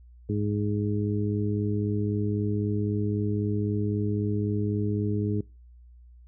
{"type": "harmonic tone", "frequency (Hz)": 103.83, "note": "G#2", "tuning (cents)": 0, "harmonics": [1, 2, 3, 4], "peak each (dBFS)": [-27, -30, -32, -33], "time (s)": [0.29, 5.41], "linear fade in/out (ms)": 5, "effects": ["noise-tail reverb RT60 0.3 s tail -25 dB re dry", "added 60 Hz sine -48 dBFS peak until 6.27 s"]}